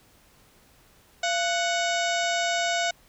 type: harmonic tone with a mistuned harmonic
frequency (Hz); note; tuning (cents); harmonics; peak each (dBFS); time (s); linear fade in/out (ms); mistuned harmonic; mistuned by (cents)
740; F#5; 0; 1 / 2 / 3 / 4 / 5 / 6 / 7 / 8 / 9 / 10; -26 / -30 / -32 / -34 / -34 / -40 / -39 / -38 / -41 / -38; 1.23-2.91; 5; 1; -130
effects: pink hiss -58 dBFS RMS until 3.08 s